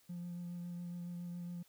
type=tone with vibrato; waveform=triangle; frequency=174.61 Hz; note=F3; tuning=in tune; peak=-38 dBFS; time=0.09-1.63 s; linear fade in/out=10 ms; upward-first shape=sine; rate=7.2 Hz; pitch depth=14 cents each way; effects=tanh soft clip ceiling -37 dBFS + white hiss -69 dBFS RMS until 1.68 s